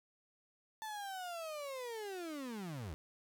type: linear sweep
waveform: 35% pulse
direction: down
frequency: 885 to 69.8 Hz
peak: -40 dBFS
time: 0.82-2.94 s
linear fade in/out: 0 ms
effects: none